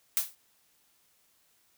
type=noise with exponential decay; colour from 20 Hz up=blue; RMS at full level=-23 dBFS; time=0.17-0.35 s; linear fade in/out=0 ms; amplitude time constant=39 ms; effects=white hiss -68 dBFS RMS until 1.77 s